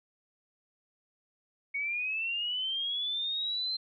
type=linear sweep; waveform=sine; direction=up; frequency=2217 to 4137 Hz; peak=-30 dBFS; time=1.74-3.77 s; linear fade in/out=10 ms; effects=none